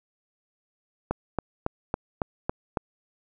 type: click train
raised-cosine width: 1 ms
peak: -11 dBFS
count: 7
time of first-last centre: 1.11-2.772 s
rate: 3.61 Hz
effects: none